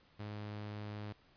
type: tone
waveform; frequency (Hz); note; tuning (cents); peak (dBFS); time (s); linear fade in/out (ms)
sawtooth; 104.7; G#2; +15; -38; 0.19-1.13; 10
effects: pink hiss -67 dBFS RMS until 1.36 s + resampled to 11025 Hz